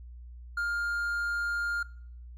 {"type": "tone", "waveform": "triangle", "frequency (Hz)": 1407, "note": "F6", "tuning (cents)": 12, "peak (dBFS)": -26, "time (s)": [0.57, 1.83], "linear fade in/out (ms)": 5, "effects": ["noise-tail reverb RT60 0.6 s tail -22 dB re dry", "added 60 Hz sine -43 dBFS peak until 2.37 s"]}